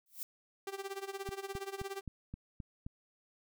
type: noise with exponential growth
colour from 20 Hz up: violet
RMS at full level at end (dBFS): -37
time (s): 0.06-0.23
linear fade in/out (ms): 1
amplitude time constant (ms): 35
type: tone with tremolo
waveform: sawtooth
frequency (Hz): 392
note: G4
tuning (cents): 0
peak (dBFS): -33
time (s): 0.67-2.01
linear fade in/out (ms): 2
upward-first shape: sine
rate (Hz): 17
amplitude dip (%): 85
type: click train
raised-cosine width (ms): 5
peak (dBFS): -30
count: 7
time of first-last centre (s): 1.29-2.865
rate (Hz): 3.81
effects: none